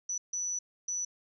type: tone bursts at uneven times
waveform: sine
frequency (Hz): 5940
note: F#8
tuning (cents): +6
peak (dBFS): -31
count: 3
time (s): 0.09-0.18 / 0.33-0.59 / 0.88-1.05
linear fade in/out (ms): 5
effects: none